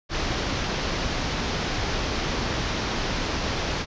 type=low-pass noise; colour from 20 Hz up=pink; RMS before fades=-27 dBFS; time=0.09-3.86 s; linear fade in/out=50 ms; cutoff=6100 Hz; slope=48 dB/octave; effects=resampled to 16000 Hz